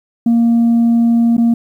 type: tone with dropouts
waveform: sine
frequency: 233.1 Hz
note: A#3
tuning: in tune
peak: -6 dBFS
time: 0.26-1.54 s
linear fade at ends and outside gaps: 5 ms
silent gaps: 1.368-1.379 s
effects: tanh soft clip ceiling -7 dBFS + 8-bit